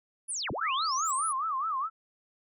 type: linear two-way sweep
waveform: sine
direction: down then up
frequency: 10548 to 59.1 to 10548 Hz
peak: -31 dBFS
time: 0.28-1.33 s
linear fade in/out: 20 ms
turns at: 0.51 s
type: tone with vibrato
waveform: sine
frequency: 1174.7 Hz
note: D6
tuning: in tune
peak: -28 dBFS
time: 0.58-1.9 s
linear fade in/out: 50 ms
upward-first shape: sine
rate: 4.8 Hz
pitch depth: 210 cents each way
type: noise with exponential growth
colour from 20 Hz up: violet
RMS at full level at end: -39 dBFS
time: 1-1.11 s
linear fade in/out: 5 ms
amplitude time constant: 23 ms
effects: none